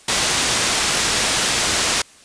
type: low-pass noise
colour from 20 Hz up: white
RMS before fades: -19 dBFS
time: 0.08-2.02 s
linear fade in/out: 5 ms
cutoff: 7400 Hz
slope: 12 dB/octave
effects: white hiss -47 dBFS RMS until 2.24 s + resampled to 22050 Hz